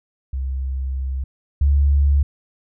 sine tone pair in turn, 66.1 / 70.8 Hz, C2 / C#2, +18 / +37 cents, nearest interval minor second, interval 119 cents, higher second, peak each -21 / -12 dBFS, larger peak second, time 0.33-1.24 / 1.61-2.23 s, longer first, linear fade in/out 5 ms, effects none

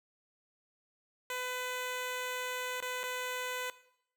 10% pulse tone with dropouts, 502 Hz, B4, 28 cents sharp, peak -27 dBFS, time 1.3-3.7 s, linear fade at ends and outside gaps 1 ms, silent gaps 2.804-2.824 / 3.033-3.037 s, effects noise-tail reverb RT60 0.7 s tail -17 dB re dry

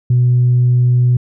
sine tone, 123.47 Hz, B2, in tune, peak -7 dBFS, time 0.1-1.17 s, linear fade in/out 5 ms, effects tanh soft clip ceiling -5 dBFS

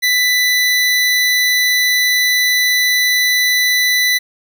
25% pulse tone, 1989 Hz, B6, 12 cents sharp, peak -8 dBFS, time 0.02-4.19 s, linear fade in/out 20 ms, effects none

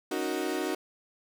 35% pulse chord, D# minor seventh, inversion third, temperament equal, 277.2 / 311.1 / 370 / 466.2 Hz, C#4 / D#4 / F#4 / A#4, 0 / 0 / 0 / 0 cents, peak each -35 / -32 / -31 / -36 dBFS, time 0.11-0.75 s, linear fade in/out 5 ms, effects none

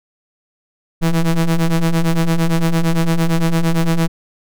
square ring-modulated tone, 81.9 Hz, E2, 11 cents flat, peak -10 dBFS, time 1.01-4.08 s, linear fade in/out 20 ms, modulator 86.3 Hz, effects none

